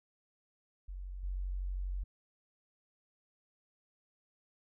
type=tone with level steps; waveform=sine; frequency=46.25 Hz; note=F#1; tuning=in tune; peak=-40 / -34 dBFS; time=0.88-2.04 s; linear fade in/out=10 ms; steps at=1.23 s; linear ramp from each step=10 ms; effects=none